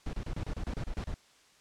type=noise bursts; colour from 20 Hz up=brown; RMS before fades=-35 dBFS; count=11; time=0.06-1.142 s; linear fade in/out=2 ms; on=72 ms; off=29 ms; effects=white hiss -62 dBFS RMS until 1.6 s + low-pass 7000 Hz 12 dB/octave